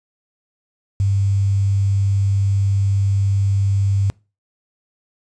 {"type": "tone with quantisation", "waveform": "sine", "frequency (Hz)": 98.8, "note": "G2", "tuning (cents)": 14, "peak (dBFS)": -14, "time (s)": [1, 4.1], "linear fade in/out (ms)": 0, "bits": 7, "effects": ["noise-tail reverb RT60 0.3 s tail -24 dB re dry", "resampled to 22050 Hz"]}